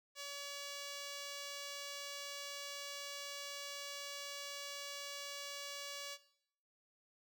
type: tone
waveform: 5% pulse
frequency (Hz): 568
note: C#5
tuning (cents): +42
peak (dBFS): -33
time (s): 0.15-6.18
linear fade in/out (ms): 50
effects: noise-tail reverb RT60 0.7 s tail -17 dB re dry